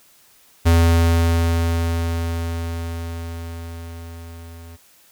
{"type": "tone with level ramp", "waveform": "square", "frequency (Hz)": 83.7, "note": "E2", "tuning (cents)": 27, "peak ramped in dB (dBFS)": [-11, -38], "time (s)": [0.65, 4.77], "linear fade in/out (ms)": 20, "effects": ["white hiss -53 dBFS RMS until 5.11 s"]}